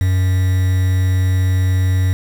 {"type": "tone with quantisation", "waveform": "triangle", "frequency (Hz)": 92.9, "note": "F#2", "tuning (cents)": 7, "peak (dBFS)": -10, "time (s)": [0.01, 2.13], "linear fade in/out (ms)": 0, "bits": 5, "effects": []}